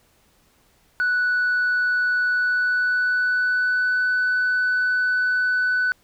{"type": "tone with pitch glide", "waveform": "sine", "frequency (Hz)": [1480, 1496.3], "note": ["F#6", "F#6"], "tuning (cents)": [0, 19], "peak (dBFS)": -16, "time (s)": [1, 5.92], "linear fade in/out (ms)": 0, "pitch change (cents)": 19, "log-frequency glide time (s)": [2.28, 3.99], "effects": ["tanh soft clip ceiling -16 dBFS", "pink hiss -60 dBFS RMS until 6.03 s"]}